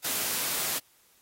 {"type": "high-pass noise", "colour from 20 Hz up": "white", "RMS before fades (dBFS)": -30, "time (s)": [0.04, 0.79], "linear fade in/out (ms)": 10, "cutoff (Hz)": 130, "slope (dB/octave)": 12, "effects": ["white hiss -63 dBFS RMS until 1.21 s", "AAC 48 kbps"]}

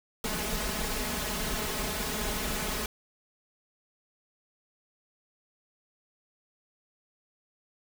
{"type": "noise with comb filter", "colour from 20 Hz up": "pink", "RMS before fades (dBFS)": -32, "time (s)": [0.24, 2.86], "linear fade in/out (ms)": 2, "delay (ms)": 4.7, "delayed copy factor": 1, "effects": []}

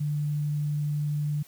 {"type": "tone", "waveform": "sine", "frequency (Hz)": 148, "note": "D3", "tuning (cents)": 14, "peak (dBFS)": -25, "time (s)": [0, 1.43], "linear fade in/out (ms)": 10, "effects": ["white hiss -55 dBFS RMS until 1.47 s"]}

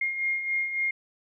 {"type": "beating tone pair", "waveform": "sine", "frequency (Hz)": [2129, 2132.6], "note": ["C7", "C7"], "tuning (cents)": [30, 32], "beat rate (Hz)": 3.6, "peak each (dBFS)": [-34, -26], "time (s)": [0.01, 0.91], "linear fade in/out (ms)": 5, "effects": []}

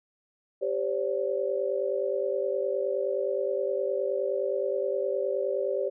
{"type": "chord", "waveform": "sine", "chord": "G suspended fourth", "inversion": "none", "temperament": "equal with one note detuned", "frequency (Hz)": [392, 523.3, 572.9], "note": ["G4", "C5", "D5"], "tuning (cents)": [0, 0, -43], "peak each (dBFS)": -30, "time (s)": [0.61, 5.9], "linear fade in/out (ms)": 20, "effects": []}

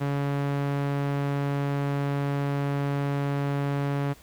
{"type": "tone with low-pass filter", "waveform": "sawtooth", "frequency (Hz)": 141.3, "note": "C#3", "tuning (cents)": 34, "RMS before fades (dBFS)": -27, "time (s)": [0, 4.14], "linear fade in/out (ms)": 20, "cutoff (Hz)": 2400, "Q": 0.59, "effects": ["pink hiss -53 dBFS RMS until 4.22 s"]}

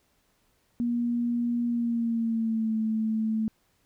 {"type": "tone with pitch glide", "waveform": "sine", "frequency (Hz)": [238.3, 219.8], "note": ["A#3", "A3"], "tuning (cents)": [38, -2], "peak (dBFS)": -24, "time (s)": [0.8, 3.48], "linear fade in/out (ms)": 0, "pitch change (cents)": -140, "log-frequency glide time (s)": [1.66, 2.76], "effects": ["pink hiss -69 dBFS RMS until 3.85 s"]}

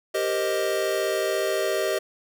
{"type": "chord", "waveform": "square", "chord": "C minor seventh", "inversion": "second", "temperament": "equal", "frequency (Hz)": [392, 466.2, 523.3, 622.3], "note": ["G4", "Bb4", "C5", "Eb5"], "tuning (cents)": [0, 0, 0, 0], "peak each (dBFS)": [-28, -32, -32, -27], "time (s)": [0.14, 1.99], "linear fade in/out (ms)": 10, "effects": []}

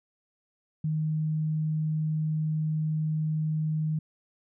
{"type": "tone", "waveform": "sine", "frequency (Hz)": 155.56, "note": "D#3", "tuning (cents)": 0, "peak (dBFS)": -25, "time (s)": [0.84, 3.99], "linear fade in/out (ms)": 5, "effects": []}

